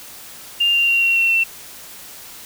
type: tone with pitch steps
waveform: sine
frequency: 2800 / 2779 / 2758 / 2738 / 2717 / 2697 Hz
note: F7 / F7 / F7 / F7 / F7 / E7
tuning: +4 / -9 / -22 / -35 / -48 / +39 cents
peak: -13 dBFS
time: 0.6-1.44 s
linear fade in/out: 10 ms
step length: 140 ms
effects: white hiss -38 dBFS RMS until 2.45 s